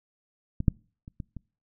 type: clicks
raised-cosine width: 5 ms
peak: -17 / -7 / -30 / -23 / -26 dBFS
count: 5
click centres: 0.604 / 0.682 / 1.079 / 1.202 / 1.367 s
effects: noise-tail reverb RT60 0.4 s tail -26 dB re dry